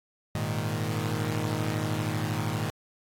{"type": "chord", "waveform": "sawtooth", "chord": "Ab suspended second", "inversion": "none", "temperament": "equal", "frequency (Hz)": [103.83, 116.54, 155.56], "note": ["Ab2", "Bb2", "Eb3"], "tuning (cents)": [0, 0, 0], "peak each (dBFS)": -28, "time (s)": [0.35, 2.7], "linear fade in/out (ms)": 0, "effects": ["AAC 48 kbps"]}